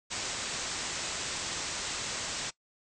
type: low-pass noise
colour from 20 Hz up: white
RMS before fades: -36 dBFS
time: 0.1-2.51 s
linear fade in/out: 20 ms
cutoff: 8200 Hz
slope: 96 dB/octave
effects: noise-tail reverb RT60 0.1 s tail -20 dB re dry